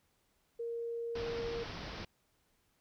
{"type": "tone", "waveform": "sine", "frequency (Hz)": 466.2, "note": "A#4", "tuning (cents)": 0, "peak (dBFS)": -36, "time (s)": [0.59, 1.64], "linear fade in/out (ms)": 10}
{"type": "low-pass noise", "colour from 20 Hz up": "pink", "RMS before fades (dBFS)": -44, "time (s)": [1.15, 2.05], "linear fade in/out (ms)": 5, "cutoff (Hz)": 5600, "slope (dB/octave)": 96}
{"effects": ["pink hiss -75 dBFS RMS until 2.8 s"]}